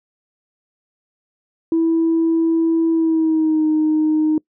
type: tone with pitch glide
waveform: sine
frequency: 328.1 to 309.7 Hz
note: E4 to D#4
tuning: -8 to -8 cents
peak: -12 dBFS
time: 1.72-4.38 s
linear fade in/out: 2 ms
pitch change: -100 cents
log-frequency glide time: 2.91-3.66 s
effects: noise-tail reverb RT60 0.1 s tail -25 dB re dry + tanh soft clip ceiling -10 dBFS